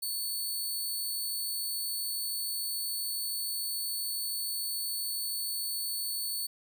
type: tone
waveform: 10% pulse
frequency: 4447 Hz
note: C#8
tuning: 5 cents sharp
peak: -25 dBFS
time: 0.02-6.47 s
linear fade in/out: 10 ms
effects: none